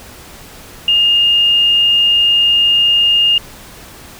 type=tone; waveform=sine; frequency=2830 Hz; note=F7; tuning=22 cents sharp; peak=-8 dBFS; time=0.88-3.38 s; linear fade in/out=2 ms; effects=pink hiss -36 dBFS RMS until 4.19 s